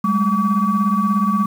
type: tone cluster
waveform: sine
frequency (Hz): 194.7 / 211.5 / 1142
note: G3 / G#3 / D6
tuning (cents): -12 / +32 / -49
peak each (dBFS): -18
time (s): 0.04-1.46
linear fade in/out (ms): 5
effects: tanh soft clip ceiling -7 dBFS + 7-bit